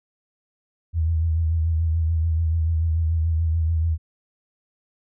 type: tone with vibrato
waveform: sine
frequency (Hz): 81.3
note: E2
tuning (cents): -23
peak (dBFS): -18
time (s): 0.93-3.98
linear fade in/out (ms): 50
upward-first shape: triangle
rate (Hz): 6.9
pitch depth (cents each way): 60
effects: none